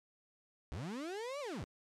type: linear two-way sweep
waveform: 35% pulse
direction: up then down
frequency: 57.5 to 597 to 57.5 Hz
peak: -38 dBFS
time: 0.72-1.64 s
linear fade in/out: 0 ms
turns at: 1.4 s
effects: low-pass 8000 Hz 12 dB/octave + MP3 96 kbps